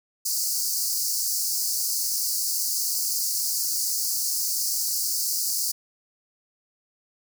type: high-pass noise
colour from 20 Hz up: pink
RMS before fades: -26 dBFS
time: 0.25-5.72 s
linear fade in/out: 10 ms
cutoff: 4500 Hz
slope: 96 dB/octave
effects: none